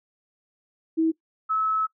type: tone pair in turn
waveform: sine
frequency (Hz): 322.9 / 1296.8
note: E4 / E6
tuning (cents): -36 / -29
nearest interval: 2 octaves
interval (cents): 2407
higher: second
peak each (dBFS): -18 / -21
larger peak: first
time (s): 0.97-1.12 / 1.49-1.87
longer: second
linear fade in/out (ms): 20
effects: noise-tail reverb RT60 0.1 s tail -20 dB re dry